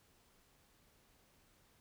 silence, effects pink hiss -70 dBFS RMS until 1.8 s

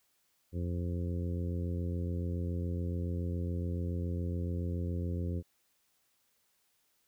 harmonic tone, 87.1 Hz, F2, 4 cents flat, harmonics 1 / 2 / 3 / 4 / 5 / 6, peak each -33 / -39 / -43 / -45 / -47 / -49 dBFS, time 0.52-5.43 s, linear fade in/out 50 ms, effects white hiss -74 dBFS RMS until 7.07 s

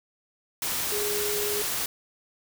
sine tone in noise, 415.3 Hz, G#4, in tune, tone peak -29 dBFS, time 0.92-1.62 s, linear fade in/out 2 ms, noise white, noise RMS -29 dBFS, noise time 0.62-1.86 s, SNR -3 dB, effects none

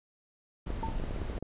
brown noise, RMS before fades -35 dBFS, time 0.66-1.39 s, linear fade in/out 10 ms
clicks, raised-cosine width 2 ms, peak -25 dBFS, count 11, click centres 0.704 / 0.829 / 0.886 / 0.999 / 1.039 / 1.109 / 1.162 / 1.217 / 1.299 / 1.38 / 1.426 s
sine tone with exponential decay, 897 Hz, A5, 33 cents sharp, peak -29 dBFS, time 0.83-1 s, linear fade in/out 2 ms, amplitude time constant 35 ms
effects resampled to 8000 Hz

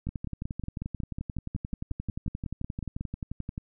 two click trains, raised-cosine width 5 ms, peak -21 / -21 dBFS, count 17 / 41, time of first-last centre 0.09-3.01 / 0.07-3.579 s, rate 5.48 / 11.4 Hz, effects none

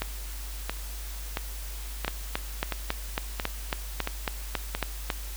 two click trains, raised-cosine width 0.3 ms, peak -12 / -10 dBFS, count 8 / 12, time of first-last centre 0.02-4.75 / 2.08-5.102 s, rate 1.48 / 3.64 Hz, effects added 50 Hz sine -35 dBFS peak until 5.36 s + white hiss -43 dBFS RMS until 5.36 s

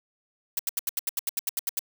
blue noise bursts, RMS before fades -27 dBFS, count 13, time 0.57-1.792 s, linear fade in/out 2 ms, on 22 ms, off 78 ms, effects none

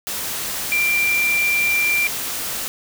sine tone in noise, 2367 Hz, D7, 13 cents sharp, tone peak -16 dBFS, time 0.72-2.07 s, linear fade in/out 0 ms, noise white, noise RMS -26 dBFS, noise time 0.07-2.68 s, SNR +7 dB, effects none

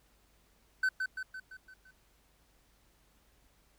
triangle tone with echo, 1522 Hz, F#6, 48 cents sharp, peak -24 dBFS, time 0.83-0.89 s, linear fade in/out 5 ms, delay 170 ms, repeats 6, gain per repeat -5 dB, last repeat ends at 1.91 s, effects added 50 Hz sine -69 dBFS peak until 3.78 s + pink hiss -69 dBFS RMS until 3.78 s

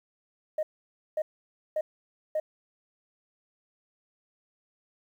sine tone bursts, 619 Hz, D#5, 9 cents flat, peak -24 dBFS, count 4, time 0.58-2.4 s, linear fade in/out 5 ms, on 50 ms, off 540 ms, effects tanh soft clip ceiling -22 dBFS + 10-bit

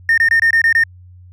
triangle tone bursts, 1825 Hz, A#6, 37 cents flat, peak -6 dBFS, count 7, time 0.09-0.837 s, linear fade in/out 2 ms, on 87 ms, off 23 ms, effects tanh soft clip ceiling -5 dBFS + added 90 Hz sine -38 dBFS peak until 1.32 s

